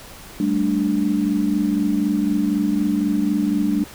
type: chord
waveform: sine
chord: G suspended second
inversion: none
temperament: equal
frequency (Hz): 196 / 220 / 293.7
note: G3 / A3 / D4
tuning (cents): 0 / 0 / 0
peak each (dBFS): -22 / -22 / -20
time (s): 0.4-3.84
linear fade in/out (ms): 2
effects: pink hiss -40 dBFS RMS until 3.94 s